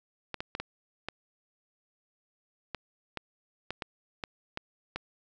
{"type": "clicks", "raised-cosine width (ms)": 0.3, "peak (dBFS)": -18, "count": 12, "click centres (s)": [0.343, 0.405, 0.551, 0.6, 1.086, 2.747, 3.173, 3.706, 3.822, 4.238, 4.574, 4.96], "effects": ["resampled to 16000 Hz", "8-bit"]}